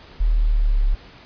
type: linear sweep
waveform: sine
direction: down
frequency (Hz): 39.96 to 34.22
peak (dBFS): -14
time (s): 0.2-0.95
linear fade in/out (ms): 10
effects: pink hiss -45 dBFS RMS until 1.25 s + resampled to 11025 Hz